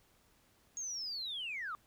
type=linear sweep; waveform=sine; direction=down; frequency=6645 to 1151 Hz; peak=-37 dBFS; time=0.77-1.75 s; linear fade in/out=0 ms; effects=tanh soft clip ceiling -33 dBFS + pink hiss -69 dBFS RMS until 1.86 s